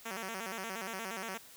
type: tone with vibrato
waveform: 5% pulse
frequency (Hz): 207.7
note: G#3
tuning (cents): 0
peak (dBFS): -27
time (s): 0.05-1.38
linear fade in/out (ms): 10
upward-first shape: square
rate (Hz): 8.5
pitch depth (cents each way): 160
effects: white hiss -55 dBFS RMS until 1.56 s + high-pass 60 Hz 12 dB/octave